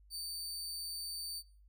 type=tone; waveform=sawtooth; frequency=4582 Hz; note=D8; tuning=44 cents flat; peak=-37 dBFS; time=0.1-1.43 s; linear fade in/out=50 ms; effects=noise-tail reverb RT60 0.4 s tail -17 dB re dry + added 50 Hz sine -59 dBFS peak until 1.68 s